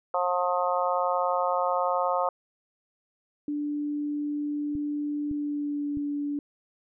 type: harmonic tone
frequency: 178.9 Hz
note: F3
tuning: 42 cents sharp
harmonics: 3 / 4 / 5 / 6 / 7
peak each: -28 / -29 / -30 / -31 / -31 dBFS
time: 0.14-2.29 s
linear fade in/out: 2 ms
type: tone with pitch glide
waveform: sine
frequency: 293.7 to 289.3 Hz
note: D4 to D4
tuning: 0 to -26 cents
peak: -27 dBFS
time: 3.48-6.39 s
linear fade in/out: 2 ms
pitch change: -26 cents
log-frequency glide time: 5.28-5.96 s
type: clicks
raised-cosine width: 5 ms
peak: -28 dBFS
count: 3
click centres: 4.753 / 5.313 / 5.972 s
effects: none